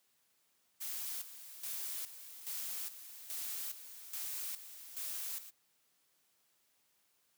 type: noise with tremolo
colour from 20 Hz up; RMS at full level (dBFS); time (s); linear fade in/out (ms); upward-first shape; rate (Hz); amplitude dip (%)
blue; -41; 0.8-5.51; 20; square; 1.2; 70
effects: white hiss -75 dBFS RMS until 7.37 s + high-pass 100 Hz 12 dB/octave